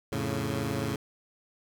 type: chord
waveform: 15% pulse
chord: F augmented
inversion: none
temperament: equal with one note detuned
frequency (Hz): 86.35 / 110 / 138.59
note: F2 / A2 / C#3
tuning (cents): -19 / 0 / 0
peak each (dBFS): -31 / -26 / -26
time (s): 0.12-0.96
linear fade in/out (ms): 5
effects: none